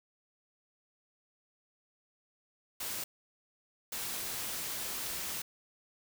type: noise bursts at uneven times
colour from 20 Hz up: white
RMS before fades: -38 dBFS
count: 2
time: 2.8-3.04 / 3.92-5.42 s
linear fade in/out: 5 ms
effects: none